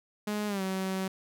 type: tone with pitch glide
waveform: sawtooth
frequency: 209.3 to 189.72 Hz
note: G#3 to F#3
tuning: +14 to +44 cents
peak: -26 dBFS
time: 0.27-1.08 s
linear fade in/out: 5 ms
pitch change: -170 cents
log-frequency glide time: 0.47-0.62 s
effects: none